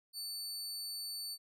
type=tone; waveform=sawtooth; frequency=4500 Hz; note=C#8; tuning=25 cents sharp; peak=-37 dBFS; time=0.13-1.38 s; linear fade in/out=50 ms; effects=none